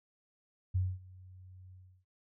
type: tone with ADSR envelope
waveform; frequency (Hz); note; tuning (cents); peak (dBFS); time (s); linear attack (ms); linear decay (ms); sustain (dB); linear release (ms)
sine; 92.4; F#2; -2; -26; 0.74-2.05; 17; 230; -24; 330
effects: none